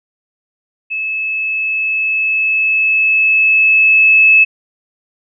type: tone with level ramp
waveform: sine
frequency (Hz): 2600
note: E7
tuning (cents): -24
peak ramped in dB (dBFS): -17 to -4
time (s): 0.9-4.45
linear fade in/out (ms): 20
effects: none